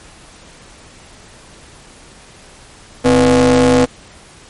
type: ring-modulated tone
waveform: 40% pulse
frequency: 116.54 Hz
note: A#2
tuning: in tune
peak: -4 dBFS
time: 3.04-3.86 s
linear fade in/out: 20 ms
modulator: 374 Hz
effects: pink hiss -41 dBFS RMS until 4.49 s + MP3 48 kbps